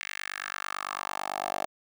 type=tone with high-pass filter sweep; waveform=10% pulse; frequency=49 Hz; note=G1; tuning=in tune; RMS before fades=-35 dBFS; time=0.01-1.66 s; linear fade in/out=0 ms; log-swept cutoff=2100 to 640 Hz; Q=3; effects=none